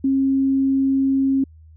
sine tone, 270 Hz, C#4, 45 cents flat, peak -15 dBFS, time 0.04-1.44 s, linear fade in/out 5 ms, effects added 79 Hz sine -43 dBFS peak until 1.76 s

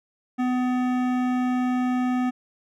sine tone with hard clipping, 251 Hz, B3, 28 cents sharp, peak -23 dBFS, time 0.38-2.31 s, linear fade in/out 20 ms, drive 15 dB, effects none

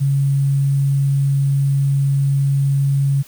sine tone with sample-and-hold, 138.59 Hz, C#3, in tune, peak -13 dBFS, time 0-3.23 s, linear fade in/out 20 ms, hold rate 8820 Hz, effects white hiss -45 dBFS RMS until 3.27 s

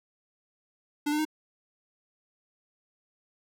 square tone with pitch steps, 293.7 / 301.6 / 309.7 Hz, D4 / D4 / D#4, 0 / +46 / -8 cents, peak -26 dBFS, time 1.06-1.252 s, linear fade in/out 10 ms, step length 64 ms, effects none

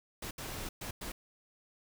pink noise bursts at uneven times, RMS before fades -41 dBFS, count 4, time 0.22-0.31 / 0.38-0.69 / 0.81-0.91 / 1.01-1.12 s, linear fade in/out 5 ms, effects none

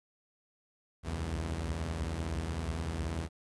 sawtooth tone cluster, 63 / 66 / 72 / 82.2 Hz, B1 / C2 / D2 / E2, +35 / +16 / -34 / -4 cents, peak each -40 / -37 / -39 / -31 dBFS, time 1.03-3.29 s, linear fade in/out 50 ms, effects resampled to 24000 Hz + 11-bit

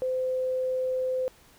sine tone, 514 Hz, C5, 31 cents flat, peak -25 dBFS, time 0.02-1.28 s, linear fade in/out 0 ms, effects pink hiss -57 dBFS RMS until 1.58 s

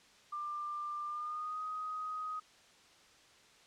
sine tone with pitch glide, 1191 to 1253.8 Hz, D6 to D#6, +24 to +13 cents, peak -37 dBFS, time 0.32-2.4 s, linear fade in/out 10 ms, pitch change +89 cents, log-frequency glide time 1.06-1.61 s, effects white hiss -62 dBFS RMS until 3.66 s + low-pass 6000 Hz 12 dB/octave

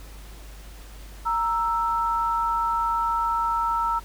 sine tone pair together, 930 / 1322.5 Hz, A#5 / E6, -4 / +5 cents, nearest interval tritone, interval 609 cents, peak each -24 dBFS, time 1.25-4 s, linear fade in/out 20 ms, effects added 50 Hz sine -40 dBFS peak until 4.04 s + pink hiss -48 dBFS RMS until 4.04 s

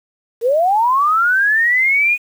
sine linear sweep, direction up, 440 to 2489 Hz, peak -11 dBFS, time 0.41-2.18 s, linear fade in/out 50 ms, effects 7-bit

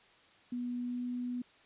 sine tone with pitch glide, 244.5 to 246.2 Hz, B3 to B3, -17 to -5 cents, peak -34 dBFS, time 0.52-1.42 s, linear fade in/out 5 ms, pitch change +12 cents, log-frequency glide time 0.83-1.04 s, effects white hiss -62 dBFS RMS until 1.65 s + resampled to 8000 Hz

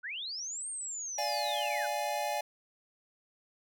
sine linear two-way sweep, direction up then down, 1400 to 8770 to 1400 Hz, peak -36 dBFS, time 0.03-1.87 s, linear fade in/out 20 ms, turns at 0.69 s
square chord, D diminished, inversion none, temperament equal, 587.3 / 698.5 / 830.6 Hz, D5 / F5 / Ab5, 0 / 0 / 0 cents, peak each -37 / -38 / -35 dBFS, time 1.18-2.41 s, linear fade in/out 5 ms
effects none

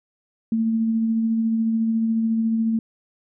sine tone with tremolo, 224.9 Hz, A3, 38 cents sharp, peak -17 dBFS, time 0.52-2.79 s, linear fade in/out 2 ms, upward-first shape sine, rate 14 Hz, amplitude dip 25%, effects none

